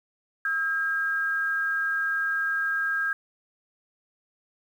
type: tone pair together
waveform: sine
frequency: 1301.7 / 1613 Hz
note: E6 / G6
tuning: -22 / +49 cents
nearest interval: major third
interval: 371 cents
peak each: -33 / -24 dBFS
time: 0.45-3.13 s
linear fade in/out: 2 ms
effects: 9-bit